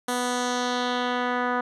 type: tone with low-pass filter sweep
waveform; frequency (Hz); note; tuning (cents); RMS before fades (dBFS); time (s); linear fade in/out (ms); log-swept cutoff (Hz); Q
10% pulse; 246.9; B3; 0; -26; 0.08-1.61; 5; 11000 to 1500; 1.6
effects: none